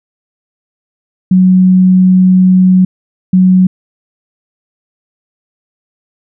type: tone pair in turn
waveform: sine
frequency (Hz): 185 / 185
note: F#3 / F#3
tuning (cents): 0 / 0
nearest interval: unison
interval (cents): 0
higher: neither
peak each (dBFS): -3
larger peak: neither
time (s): 1.31-2.85 / 3.33-3.67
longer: first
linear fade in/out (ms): 5
effects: none